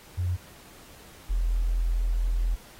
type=tone pair in turn; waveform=sine; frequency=89.3 / 42.14 Hz; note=F2 / E1; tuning=+39 / +39 cents; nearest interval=octave + minor second; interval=1300 cents; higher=first; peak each=-24 / -22 dBFS; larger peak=second; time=0.17-0.37 / 1.29-2.56 s; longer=second; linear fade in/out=20 ms; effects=pink hiss -51 dBFS RMS until 2.79 s + AAC 48 kbps